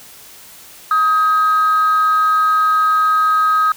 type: tone pair together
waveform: sine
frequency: 1261.9 / 1600 Hz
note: D#6 / G6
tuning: +24 / +35 cents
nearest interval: major third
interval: 411 cents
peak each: -10 / -21 dBFS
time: 0.91-3.72 s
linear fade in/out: 2 ms
effects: tanh soft clip ceiling -7 dBFS + white hiss -40 dBFS RMS until 3.76 s